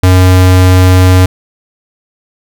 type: tone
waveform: square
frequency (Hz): 92.1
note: F#2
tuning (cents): -7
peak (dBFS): -3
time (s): 0.03-1.26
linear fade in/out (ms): 5
effects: none